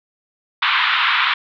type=band-pass noise; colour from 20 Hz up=pink; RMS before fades=-17 dBFS; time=0.62-1.34 s; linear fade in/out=5 ms; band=1000 to 3700 Hz; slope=48 dB/octave; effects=none